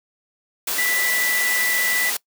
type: tone in noise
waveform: sine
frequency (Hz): 1975.5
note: B6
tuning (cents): 0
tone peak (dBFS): -20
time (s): 0.78-2.1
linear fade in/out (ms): 5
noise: white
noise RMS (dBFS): -24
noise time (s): 0.67-2.17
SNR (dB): +1
effects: noise-tail reverb RT60 0.1 s tail -22 dB re dry + high-pass 300 Hz 12 dB/octave